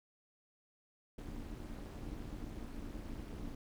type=noise with amplitude modulation; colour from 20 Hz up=brown; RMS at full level=-41 dBFS; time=1.18-3.55 s; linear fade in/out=5 ms; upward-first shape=sine; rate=258 Hz; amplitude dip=90%; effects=none

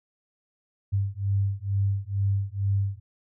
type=beating tone pair; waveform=sine; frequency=98 / 100.2 Hz; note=G2 / G2; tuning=0 / +38 cents; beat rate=2.2 Hz; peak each=-26 dBFS; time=0.92-3 s; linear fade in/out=20 ms; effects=none

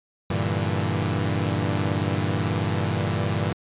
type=chord; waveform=sawtooth; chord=E half-diminished seventh; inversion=first; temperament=equal; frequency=98 / 116.54 / 146.83 / 164.81 Hz; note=G2 / Bb2 / D3 / E3; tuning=0 / 0 / 0 / 0 cents; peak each=-22 / -24 / -26 / -25 dBFS; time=0.3-3.53 s; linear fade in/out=5 ms; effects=resampled to 8000 Hz

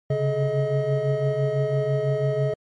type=tone cluster; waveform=triangle; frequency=134.4 / 140.4 / 426.7 / 629 Hz; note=C3 / C#3 / G#4 / D#5; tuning=+47 / +22 / +47 / +19 cents; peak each=-24 dBFS; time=0.1-2.54 s; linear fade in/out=5 ms; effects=MP3 48 kbps

